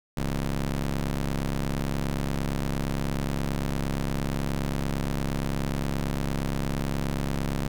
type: ring-modulated tone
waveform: 20% pulse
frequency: 69 Hz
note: C#2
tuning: 7 cents flat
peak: -18 dBFS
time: 0.17-7.68 s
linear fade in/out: 5 ms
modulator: 83.1 Hz
effects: none